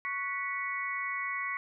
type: harmonic tone with a mistuned harmonic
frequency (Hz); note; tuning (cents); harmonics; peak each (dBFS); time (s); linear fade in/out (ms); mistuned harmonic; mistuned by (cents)
370; F#4; 0; 3 / 4 / 5 / 6; -37 / -45 / -35 / -37; 0.05-1.57; 0; 5; +98
effects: none